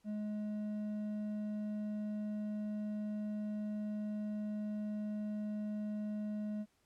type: tone with hard clipping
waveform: sine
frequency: 210.5 Hz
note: G#3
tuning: 24 cents sharp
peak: -38 dBFS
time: 0.04-6.66 s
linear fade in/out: 50 ms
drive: 5 dB
effects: pink hiss -75 dBFS RMS until 6.85 s + low-pass 12000 Hz 12 dB/octave